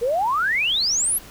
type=exponential sweep; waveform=sine; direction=up; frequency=449.8 to 11990 Hz; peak=-18 dBFS; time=0.01-1.19 s; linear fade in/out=20 ms; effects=pink hiss -43 dBFS RMS until 1.3 s